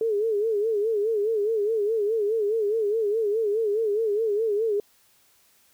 sine tone with vibrato, 429.4 Hz, A4, 42 cents flat, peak -21 dBFS, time 0.01-4.8 s, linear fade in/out 2 ms, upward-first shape sine, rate 4.8 Hz, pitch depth 110 cents each way, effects white hiss -61 dBFS RMS until 5.73 s

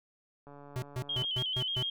click train, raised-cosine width 1 ms, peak -37 dBFS, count 112, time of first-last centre 0.47-1.246 s, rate 143 Hz
square tone bursts, 126.6 Hz, B2, 43 cents sharp, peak -33 dBFS, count 6, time 0.76-1.826 s, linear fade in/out 0 ms, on 61 ms, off 140 ms
sine tone with vibrato, 3136 Hz, G7, in tune, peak -31 dBFS, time 1.09-1.9 s, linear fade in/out 5 ms, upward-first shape square, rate 6.8 Hz, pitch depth 55 cents each way
effects none

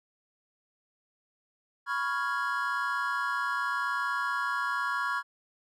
triangle chord, C# dominant seventh, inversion third, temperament equal, 987.8 / 1108.7 / 1396.9 / 1661.2 Hz, B5 / C#6 / E#6 / G#6, 0 / 0 / 0 / 0 cents, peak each -34 / -31 / -31 / -32 dBFS, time 1.86-5.23 s, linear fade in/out 50 ms, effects none

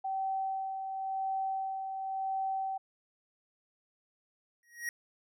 sine tone with tremolo, 770 Hz, G5, 31 cents flat, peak -30 dBFS, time 0.04-2.78 s, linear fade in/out 10 ms, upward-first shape sine, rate 0.94 Hz, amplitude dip 45%
square tone with exponential growth, 1891 Hz, A#6, 24 cents sharp, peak -31 dBFS, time 4.63-4.89 s, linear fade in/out 1 ms, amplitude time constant 55 ms
effects none

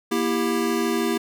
square chord, E diminished, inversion second, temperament just, 237.3 / 329.6 / 395.6 Hz, Bb3 / E4 / G4, +31 / 0 / +16 cents, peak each -26 dBFS, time 0.11-1.18 s, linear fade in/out 10 ms, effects none

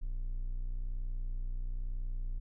triangle tone, 30.51 Hz, B0, 20 cents flat, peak -31 dBFS, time 0.01-2.4 s, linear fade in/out 20 ms, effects none

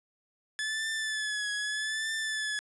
sawtooth tone with vibrato, 1725 Hz, A6, 35 cents flat, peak -27 dBFS, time 0.59-2.59 s, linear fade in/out 0 ms, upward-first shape triangle, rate 0.81 Hz, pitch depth 58 cents each way, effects resampled to 24000 Hz + 11-bit

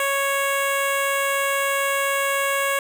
10% pulse tone with notch filter, 553 Hz, C#5, 4 cents flat, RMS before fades -22 dBFS, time 0-2.79 s, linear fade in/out 2 ms, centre 4300 Hz, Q 1.4, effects none

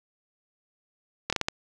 slowing click train, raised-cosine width 0.2 ms, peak -8 dBFS, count 5, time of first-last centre 1.3-1.485 s, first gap 26 ms, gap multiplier 1.4, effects none

